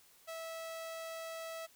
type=tone; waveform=sawtooth; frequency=653 Hz; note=E5; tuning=17 cents flat; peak=-38 dBFS; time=0.27-1.67 s; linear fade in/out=20 ms; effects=white hiss -64 dBFS RMS until 1.75 s